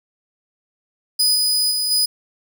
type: tone with level steps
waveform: sawtooth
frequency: 4978 Hz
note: D#8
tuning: in tune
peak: -11 / -13 / -16 / -12 dBFS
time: 1.19-2.06 s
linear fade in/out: 10 ms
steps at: 1.34 / 1.7 / 1.9 s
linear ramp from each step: 20 ms
effects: none